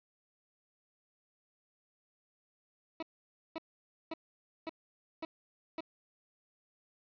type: tone bursts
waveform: 20% pulse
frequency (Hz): 323.3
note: E4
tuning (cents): -34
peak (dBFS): -32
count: 6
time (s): 3-5.806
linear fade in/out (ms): 2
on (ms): 26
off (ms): 530
effects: resampled to 11025 Hz + 10-bit